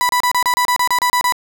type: tone bursts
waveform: 35% pulse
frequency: 987.8 Hz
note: B5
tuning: in tune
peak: -11 dBFS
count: 12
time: 0.01-1.323 s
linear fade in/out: 0 ms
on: 81 ms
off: 31 ms
effects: none